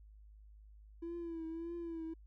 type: tone with vibrato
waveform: triangle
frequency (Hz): 332.8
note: E4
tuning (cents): +17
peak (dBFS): -37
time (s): 1.02-2.14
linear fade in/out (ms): 10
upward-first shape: triangle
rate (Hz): 1.7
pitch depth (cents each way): 61
effects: tanh soft clip ceiling -36 dBFS + added 52 Hz sine -55 dBFS peak until 2.26 s